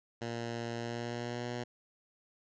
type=tone with pitch glide; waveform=10% pulse; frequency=117.2 to 121.4 Hz; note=A#2 to B2; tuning=+10 to -29 cents; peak=-28 dBFS; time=0.21-1.64 s; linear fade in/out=10 ms; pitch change=+61 cents; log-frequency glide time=0.78-1.47 s; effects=resampled to 16000 Hz